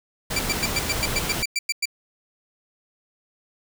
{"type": "noise", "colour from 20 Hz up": "pink", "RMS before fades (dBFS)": -27, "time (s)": [0.3, 1.43], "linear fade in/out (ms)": 10}
{"type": "tone bursts", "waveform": "20% pulse", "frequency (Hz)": 2340, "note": "D7", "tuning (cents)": -7, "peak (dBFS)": -16, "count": 12, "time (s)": [0.36, 1.856], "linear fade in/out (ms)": 5, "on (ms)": 33, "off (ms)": 100}
{"effects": []}